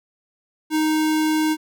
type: tone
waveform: square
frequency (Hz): 311.1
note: D#4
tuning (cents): 0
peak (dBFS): -18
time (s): 0.7-1.57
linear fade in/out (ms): 50
effects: none